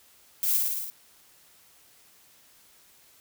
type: noise with echo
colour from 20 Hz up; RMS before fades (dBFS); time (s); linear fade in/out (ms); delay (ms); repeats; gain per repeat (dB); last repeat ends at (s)
violet; -26; 0.43-0.57; 0; 55; 6; -2; 0.9
effects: white hiss -58 dBFS RMS until 3.2 s